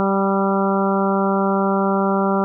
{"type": "harmonic tone with a mistuned harmonic", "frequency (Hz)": 195.3, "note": "G3", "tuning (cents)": -6, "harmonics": [1, 2, 3, 4, 5, 6, 7], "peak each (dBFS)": [-19, -22, -24, -25, -26, -27, -27], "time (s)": [0, 2.44], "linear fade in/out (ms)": 0, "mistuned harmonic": 6, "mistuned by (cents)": 19, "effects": []}